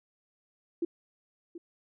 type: tone with echo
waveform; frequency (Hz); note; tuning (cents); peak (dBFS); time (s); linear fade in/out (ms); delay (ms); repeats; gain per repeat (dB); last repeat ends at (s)
sine; 339.5; F4; -49; -26; 0.82-0.85; 5; 730; 1; -14; 1.58
effects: none